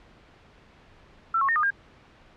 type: tone with pitch steps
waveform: sine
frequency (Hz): 1340 / 1095 / 1834 / 1223 / 1608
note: E6 / C#6 / A#6 / D#6 / G6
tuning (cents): +28 / -22 / -29 / -30 / +44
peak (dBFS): -20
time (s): 1.34-1.705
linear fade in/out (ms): 5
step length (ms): 73
effects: pink hiss -54 dBFS RMS until 2.36 s + low-pass 3000 Hz 12 dB/octave